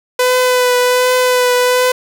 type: tone with vibrato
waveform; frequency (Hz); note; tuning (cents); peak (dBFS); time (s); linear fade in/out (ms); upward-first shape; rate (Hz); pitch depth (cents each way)
sawtooth; 500; B4; +21; -6; 0.19-1.92; 5; triangle; 1.3; 21
effects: none